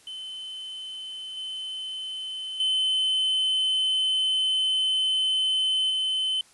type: tone with level steps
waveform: triangle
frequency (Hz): 3055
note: G7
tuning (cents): -45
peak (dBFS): -33 / -30 / -20 / -22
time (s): 0.07-6.41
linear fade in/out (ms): 2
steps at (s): 1.37 / 2.6 / 5.9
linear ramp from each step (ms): 2
effects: white hiss -56 dBFS RMS until 6.53 s + resampled to 24000 Hz